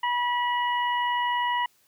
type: harmonic tone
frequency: 972 Hz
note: B5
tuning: 28 cents flat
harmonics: 1 / 2 / 3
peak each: -24 / -30 / -34 dBFS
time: 0.03-1.66 s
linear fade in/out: 5 ms
effects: white hiss -64 dBFS RMS until 1.87 s + high-pass 60 Hz 12 dB/octave